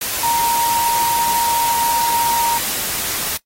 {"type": "tone in noise", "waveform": "sine", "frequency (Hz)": 935, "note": "A#5", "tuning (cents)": 5, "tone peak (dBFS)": -15, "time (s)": [0.23, 2.58], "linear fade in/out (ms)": 5, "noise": "white", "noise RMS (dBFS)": -22, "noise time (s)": [0.01, 3.37], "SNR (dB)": 4, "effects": ["noise-tail reverb RT60 0.1 s tail -18 dB re dry", "AAC 48 kbps"]}